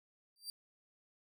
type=tone with exponential growth; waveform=sawtooth; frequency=4699 Hz; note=D8; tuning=in tune; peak=-35 dBFS; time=0.36-0.5 s; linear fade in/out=1 ms; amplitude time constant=30 ms; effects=none